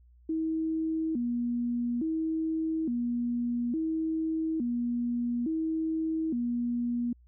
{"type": "tone with vibrato", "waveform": "sine", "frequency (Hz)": 277.2, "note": "C#4", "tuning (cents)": 0, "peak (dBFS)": -27, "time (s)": [0.29, 7.13], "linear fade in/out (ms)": 5, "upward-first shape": "square", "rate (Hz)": 0.58, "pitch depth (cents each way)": 250, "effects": ["added 60 Hz sine -55 dBFS peak until 7.27 s"]}